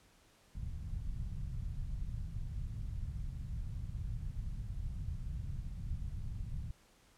pink low-pass noise, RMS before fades -40 dBFS, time 0.55-6.71 s, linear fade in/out 5 ms, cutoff 140 Hz, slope 24 dB/octave, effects pink hiss -66 dBFS RMS until 7.17 s + low-pass 11000 Hz 12 dB/octave

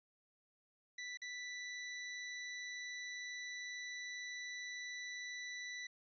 sawtooth tone with dropouts, 1975.5 Hz, B6, in tune, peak -40 dBFS, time 0.98-5.87 s, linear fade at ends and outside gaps 5 ms, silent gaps 1.173-1.217 s, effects resampled to 16000 Hz

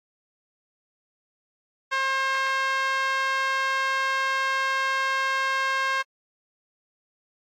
5% pulse tone with band-pass filter, 534 Hz, C5, 35 cents sharp, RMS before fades -25 dBFS, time 1.91-6.03 s, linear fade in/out 20 ms, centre 1300 Hz, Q 2.4, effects AAC 64 kbps

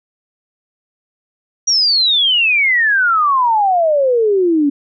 sine exponential sweep, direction down, 5800 to 277.2 Hz, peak -10 dBFS, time 1.67-4.7 s, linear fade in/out 10 ms, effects none

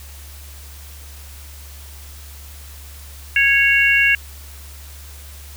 harmonic tone, 552 Hz, C#5, 7 cents flat, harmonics 3 / 4 / 5, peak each -16 / -16 / -16 dBFS, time 3.36-4.15 s, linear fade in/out 2 ms, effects added 71 Hz sine -36 dBFS peak until 5.56 s + white hiss -42 dBFS RMS until 5.56 s

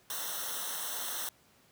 white noise with comb filter, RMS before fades -37 dBFS, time 0.1-1.29 s, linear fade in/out 2 ms, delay 0.42 ms, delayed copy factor -0.9, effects pink hiss -64 dBFS RMS until 1.71 s + high-pass 80 Hz 12 dB/octave

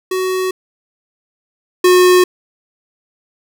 square tone pair in turn, 373 / 363 Hz, F#4 / F#4, +14 / -33 cents, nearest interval unison, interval 47 cents, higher first, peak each -16 / -7 dBFS, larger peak second, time 0.11-0.51 / 1.84-2.24 s, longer neither, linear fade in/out 5 ms, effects none

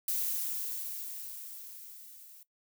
violet noise with level ramp, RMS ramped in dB -31 to -54 dBFS, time 0.08-2.43 s, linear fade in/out 2 ms, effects noise-tail reverb RT60 0.1 s tail -17 dB re dry

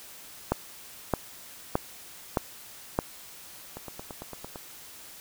two click trains, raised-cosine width 1 ms, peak -24 / -9 dBFS, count 8 / 5, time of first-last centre 3.77-4.558 / 0.52-2.989 s, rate 8.88 / 1.62 Hz, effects white hiss -47 dBFS RMS until 5.2 s

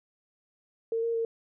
sine tone with pitch steps, 455 / 462.7 / 456.6 Hz, A#4 / A#4 / A#4, -42 / -13 / -36 cents, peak -26 dBFS, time 0.92-1.25 s, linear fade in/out 2 ms, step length 110 ms, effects none

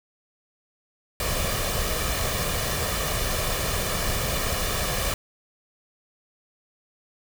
pink noise with comb filter, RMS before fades -26 dBFS, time 1.2-5.14 s, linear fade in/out 2 ms, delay 1.7 ms, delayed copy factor +0.55, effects none

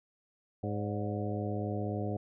harmonic tone with a mistuned harmonic, 103.83 Hz, G#2, in tune, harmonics 1 / 2 / 3 / 4 / 5 / 6 / 7, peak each -35 / -38 / -40 / -41 / -42 / -43 / -43 dBFS, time 0.63-2.17 s, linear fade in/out 5 ms, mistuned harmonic 6, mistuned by -77 cents, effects none

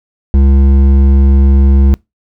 triangle tone with hard clipping, 68.2 Hz, C#2, 28 cents flat, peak -6 dBFS, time 0.34-1.94 s, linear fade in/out 0 ms, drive 13 dB, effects noise-tail reverb RT60 0.2 s tail -25 dB re dry

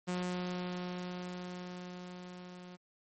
sawtooth tone with level ramp, 179.9 Hz, F#3, 48 cents flat, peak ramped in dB -29 to -44 dBFS, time 0.07-2.77 s, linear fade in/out 20 ms, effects MP3 32 kbps

